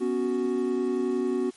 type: chord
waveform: triangle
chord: B suspended second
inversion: none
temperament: just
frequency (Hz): 246.9 / 277.8 / 370.4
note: B3 / C#4 / F#4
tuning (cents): 0 / +4 / +2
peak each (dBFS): -27 / -29 / -24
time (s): 0-1.51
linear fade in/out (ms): 20
effects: white hiss -54 dBFS RMS until 1.56 s + MP3 48 kbps